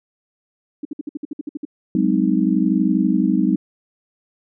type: tone bursts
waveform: sine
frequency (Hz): 293.9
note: D4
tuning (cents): +1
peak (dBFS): -23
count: 11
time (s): 0.83-1.652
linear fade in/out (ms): 5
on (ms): 22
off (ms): 58
type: chord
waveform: sine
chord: Ab dominant seventh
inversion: third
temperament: just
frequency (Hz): 186.89 / 207.7 / 259.6 / 311.5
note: Gb3 / Ab3 / C4 / Eb4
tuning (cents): +18 / 0 / -13 / +2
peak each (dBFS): -20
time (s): 1.95-3.56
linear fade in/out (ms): 2
effects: none